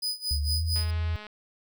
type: tone with tremolo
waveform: 40% pulse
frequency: 4978 Hz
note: D#8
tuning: in tune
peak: -25 dBFS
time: 0.02-0.91 s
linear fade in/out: 10 ms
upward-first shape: sine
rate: 4.4 Hz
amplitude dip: 90%
type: tone with pitch glide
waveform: sine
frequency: 73.42 to 82.41 Hz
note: D2 to E2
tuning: 0 to 0 cents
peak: -25 dBFS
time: 0.31-1.16 s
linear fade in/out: 0 ms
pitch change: +200 cents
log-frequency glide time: 0.44-0.62 s
type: click train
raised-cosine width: 0.3 ms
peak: -27 dBFS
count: 108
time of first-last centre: 0.76-1.267 s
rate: 211 Hz
effects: none